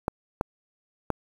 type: clicks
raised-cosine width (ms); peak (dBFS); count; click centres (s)
1; -10; 3; 0.081 / 0.411 / 1.103
effects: 7-bit